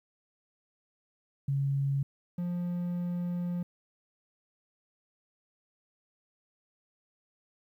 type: tone pair in turn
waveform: sine / triangle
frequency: 138.59 / 175.73 Hz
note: C#3 / F3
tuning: 0 / +11 cents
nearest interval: major third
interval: 411 cents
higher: second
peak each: -26 / -28 dBFS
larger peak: first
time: 1.48-2.03 / 2.38-3.63 s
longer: second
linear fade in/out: 5 ms
effects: 11-bit